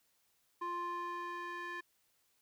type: tone with band-pass filter sweep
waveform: square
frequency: 349.2 Hz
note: F4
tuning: in tune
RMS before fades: -41 dBFS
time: 0.61-1.81 s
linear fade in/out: 10 ms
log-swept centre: 1000 to 1600 Hz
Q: 2.9
effects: white hiss -75 dBFS RMS until 2.41 s